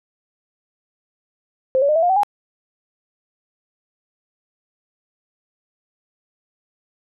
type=tone with pitch steps; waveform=sine; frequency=523.3 / 564.1 / 608.1 / 655.5 / 706.6 / 761.7 / 821.1 Hz; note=C5 / C#5 / D#5 / E5 / F5 / G5 / G#5; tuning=0 / +30 / -40 / -10 / +20 / -50 / -20 cents; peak=-13 dBFS; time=1.75-2.233 s; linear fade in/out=0 ms; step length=69 ms; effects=none